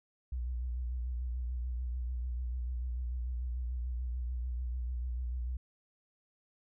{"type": "tone with vibrato", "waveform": "sine", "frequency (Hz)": 61.3, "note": "B1", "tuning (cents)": -12, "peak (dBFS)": -33, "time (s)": [0.32, 5.57], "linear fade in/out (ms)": 5, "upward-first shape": "sine", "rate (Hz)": 6.8, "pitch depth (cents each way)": 57, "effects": []}